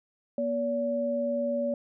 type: tone pair together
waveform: sine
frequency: 240 / 571.2 Hz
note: B3 / D5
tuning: -49 / -48 cents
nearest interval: octave + minor third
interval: 1501 cents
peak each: -31 / -27 dBFS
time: 0.38-1.74 s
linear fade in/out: 2 ms
effects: none